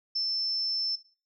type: tone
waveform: sine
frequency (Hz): 5310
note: E8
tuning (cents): +12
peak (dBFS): -26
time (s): 0.15-0.96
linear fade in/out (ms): 10
effects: noise-tail reverb RT60 0.4 s tail -19 dB re dry